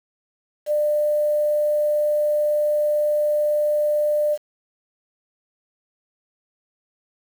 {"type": "tone with quantisation", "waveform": "sine", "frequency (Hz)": 597, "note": "D5", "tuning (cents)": 28, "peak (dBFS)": -17, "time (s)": [0.66, 4.38], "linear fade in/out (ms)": 50, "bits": 7, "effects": []}